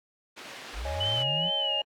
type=band-pass noise; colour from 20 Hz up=white; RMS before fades=-44 dBFS; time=0.36-1.24 s; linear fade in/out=20 ms; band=200 to 3400 Hz; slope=12 dB/octave
type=linear sweep; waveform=sine; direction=up; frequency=43.64 to 180 Hz; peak=-32 dBFS; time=0.73-1.51 s; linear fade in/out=50 ms
type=chord; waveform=triangle; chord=C# suspended second; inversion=none; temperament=equal; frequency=554.4 / 622.3 / 830.6 Hz; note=C#5 / D#5 / G#5; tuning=0 / 0 / 0 cents; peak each=-35 dBFS; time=0.85-1.82 s; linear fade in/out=2 ms
type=tone with vibrato; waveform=sine; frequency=2960 Hz; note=F#7; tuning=in tune; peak=-26 dBFS; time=1-1.82 s; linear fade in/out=10 ms; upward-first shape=sine; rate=2.3 Hz; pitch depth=81 cents each way
effects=AAC 64 kbps